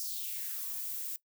violet noise with high-pass filter sweep, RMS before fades -38 dBFS, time 0-1.16 s, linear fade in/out 0 ms, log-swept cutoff 5400 to 290 Hz, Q 3.3, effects noise-tail reverb RT60 0.1 s tail -19 dB re dry

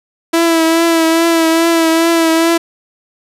sawtooth tone with vibrato, 329.6 Hz, E4, in tune, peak -5 dBFS, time 0.33-2.58 s, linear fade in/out 10 ms, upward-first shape triangle, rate 2.4 Hz, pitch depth 37 cents each way, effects resampled to 32000 Hz + 7-bit

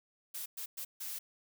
blue noise bursts at uneven times, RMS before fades -41 dBFS, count 4, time 0.34-0.46 / 0.57-0.66 / 0.77-0.85 / 1-1.19 s, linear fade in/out 10 ms, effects none

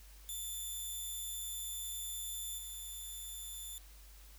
5% pulse tone with level steps, 3521 Hz, A7, in tune, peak -32 / -36 dBFS, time 0.29-3.78 s, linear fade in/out 0 ms, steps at 2.57 s, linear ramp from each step 20 ms, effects added 50 Hz sine -54 dBFS peak until 4.38 s + white hiss -61 dBFS RMS until 4.38 s

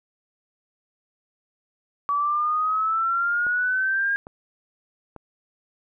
sine exponential sweep, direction up, 1140 to 1626 Hz, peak -20 dBFS, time 2.09-4.16 s, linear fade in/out 0 ms
clicks, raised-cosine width 1 ms, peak -25 dBFS, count 3, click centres 3.467 / 4.269 / 5.163 s
effects none

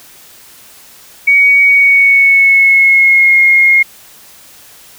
sine tone with pitch glide, 2248 to 2145 Hz, C#7 to C7, +24 to +42 cents, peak -4 dBFS, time 1.27-3.83 s, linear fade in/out 10 ms, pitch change -82 cents, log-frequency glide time 1.66-3.39 s, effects white hiss -39 dBFS RMS until 4.98 s

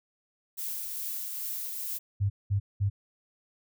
violet noise with tremolo, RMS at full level -34 dBFS, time 0.57-1.99 s, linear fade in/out 20 ms, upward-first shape triangle, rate 2.4 Hz, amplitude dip 30%
sine tone bursts, 99.9 Hz, G2, 33 cents sharp, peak -23 dBFS, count 3, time 2.2-2.9 s, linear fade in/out 20 ms, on 100 ms, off 200 ms
effects none

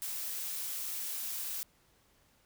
blue noise, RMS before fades -38 dBFS, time 0.02-1.63 s, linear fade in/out 0 ms, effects pink hiss -68 dBFS RMS until 2.45 s

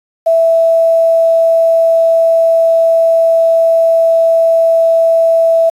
sine tone with quantisation, 659.3 Hz, E5, in tune, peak -6 dBFS, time 0.26-5.7 s, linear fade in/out 10 ms, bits 6, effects resampled to 32000 Hz

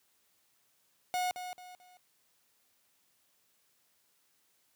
45% pulse tone with echo, 727 Hz, F#5, 31 cents flat, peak -30 dBFS, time 1.14-1.31 s, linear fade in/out 0 ms, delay 220 ms, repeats 3, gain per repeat -9 dB, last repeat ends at 1.97 s, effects white hiss -72 dBFS RMS until 4.75 s + high-pass 80 Hz 12 dB/octave

